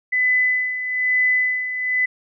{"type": "tone with tremolo", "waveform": "sine", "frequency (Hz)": 2006, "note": "B6", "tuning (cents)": 26, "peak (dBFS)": -14, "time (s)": [0.12, 2.06], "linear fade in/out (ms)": 10, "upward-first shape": "sine", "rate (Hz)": 1.1, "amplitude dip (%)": 65, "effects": []}